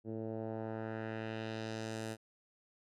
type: tone with low-pass filter sweep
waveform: 10% pulse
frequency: 111 Hz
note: A2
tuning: 16 cents sharp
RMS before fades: -41 dBFS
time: 0.04-2.17 s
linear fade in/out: 50 ms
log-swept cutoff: 370 to 11000 Hz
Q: 1.3
effects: none